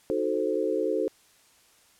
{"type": "chord", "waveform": "sine", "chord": "D# diminished seventh", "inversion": "none", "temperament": "equal", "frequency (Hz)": [311.1, 370, 440, 523.3], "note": ["D#4", "F#4", "A4", "C5"], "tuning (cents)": [0, 0, 0, 0], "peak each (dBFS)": [-31, -30, -28, -30], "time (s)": [0.1, 1.08], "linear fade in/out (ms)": 0, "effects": ["white hiss -60 dBFS RMS until 1.99 s", "low-pass 11000 Hz 12 dB/octave"]}